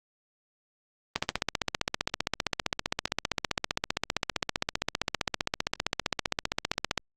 click train, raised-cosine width 0.2 ms, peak -8 dBFS, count 90, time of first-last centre 1.16-6.977 s, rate 15.3 Hz, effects Opus 24 kbps

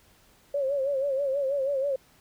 sine tone with vibrato, 550 Hz, C#5, 14 cents flat, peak -24 dBFS, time 0.54-1.96 s, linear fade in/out 5 ms, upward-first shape sine, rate 6.2 Hz, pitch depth 80 cents each way, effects pink hiss -60 dBFS RMS until 2.2 s

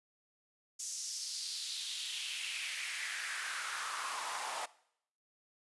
pink noise with high-pass filter sweep, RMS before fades -40 dBFS, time 0.79-4.66 s, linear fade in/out 10 ms, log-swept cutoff 6500 to 810 Hz, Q 3.2, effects noise-tail reverb RT60 0.7 s tail -20 dB re dry + resampled to 24000 Hz

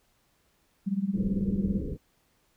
sine tone with tremolo, 196 Hz, G3, in tune, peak -22 dBFS, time 0.86-1.8 s, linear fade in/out 20 ms, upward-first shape sine, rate 18 Hz, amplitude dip 85%
pink low-pass noise, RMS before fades -34 dBFS, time 1.13-1.98 s, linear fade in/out 50 ms, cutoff 510 Hz, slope 96 dB/octave
effects pink hiss -69 dBFS RMS until 2.56 s

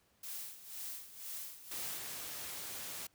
blue noise with tremolo, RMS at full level -43 dBFS, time 0.23-1.98 s, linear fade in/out 5 ms, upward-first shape sine, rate 2 Hz, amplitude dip 75%
white noise, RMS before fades -44 dBFS, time 1.71-3.07 s, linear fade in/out 5 ms
effects pink hiss -72 dBFS RMS until 3.14 s + high-pass 60 Hz 12 dB/octave

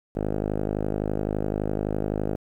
5% pulse tone with low-pass filter, 51.8 Hz, G#1, 4 cents flat, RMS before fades -27 dBFS, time 0.15-2.36 s, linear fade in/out 10 ms, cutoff 640 Hz, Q 0.79, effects 9-bit

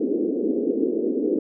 pink band-pass noise, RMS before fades -23 dBFS, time 0-1.39 s, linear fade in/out 5 ms, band 250 to 460 Hz, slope 48 dB/octave, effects none

